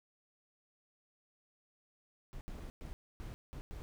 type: noise bursts at uneven times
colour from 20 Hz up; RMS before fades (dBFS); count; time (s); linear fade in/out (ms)
brown; -45; 6; 2.33-2.41 / 2.48-2.7 / 2.81-2.93 / 3.2-3.34 / 3.53-3.61 / 3.71-3.82; 0
effects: none